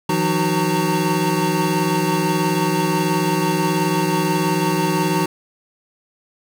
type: tone cluster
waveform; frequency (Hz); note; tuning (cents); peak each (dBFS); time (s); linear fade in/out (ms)
square; 160.2 / 178.7 / 307.3 / 375.1 / 916; E3 / F3 / D#4 / F#4 / A#5; -49 / +40 / -21 / +24 / -31; -24; 0.09-5.26; 5
effects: none